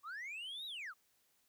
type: linear two-way sweep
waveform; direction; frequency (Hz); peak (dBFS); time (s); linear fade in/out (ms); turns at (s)
sine; up then down; 1108.7 to 3915 to 1108.7; -40; 0.03-0.94; 50; 0.66
effects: tanh soft clip ceiling -42 dBFS + white hiss -75 dBFS RMS until 1.48 s